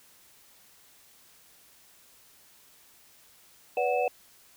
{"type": "tone cluster", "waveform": "sine", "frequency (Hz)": [493.9, 577, 740, 2614], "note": ["B4", "D5", "F#5", "E7"], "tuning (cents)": [0, -31, 0, -15], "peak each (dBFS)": [-28, -30, -28, -35], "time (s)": [3.77, 4.08], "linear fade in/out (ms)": 2, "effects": ["white hiss -58 dBFS RMS until 4.56 s"]}